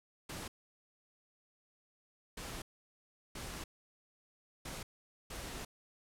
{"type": "noise bursts at uneven times", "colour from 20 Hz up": "pink", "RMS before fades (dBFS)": -44, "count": 5, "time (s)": [[0.29, 0.48], [2.37, 2.62], [3.35, 3.64], [4.65, 4.83], [5.3, 5.65]], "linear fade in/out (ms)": 5, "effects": ["low-pass 12000 Hz 12 dB/octave"]}